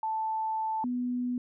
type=tone pair in turn; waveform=sine; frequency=880 / 246.9 Hz; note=A5 / B3; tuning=0 / 0 cents; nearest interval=octave + minor seventh; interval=2200 cents; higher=first; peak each=-28 dBFS; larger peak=neither; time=0.03-0.84 / 0.84-1.38 s; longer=first; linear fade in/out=2 ms; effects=none